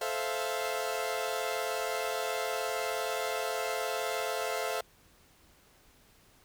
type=chord; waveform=sawtooth; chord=F major seventh; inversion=first; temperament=equal with one note detuned; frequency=436.7 / 523.3 / 659.3 / 698.5 Hz; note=A4 / C5 / E5 / F5; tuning=-13 / 0 / 0 / 0 cents; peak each=-33 dBFS; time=0.01-4.81 s; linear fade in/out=5 ms; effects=pink hiss -62 dBFS RMS until 6.44 s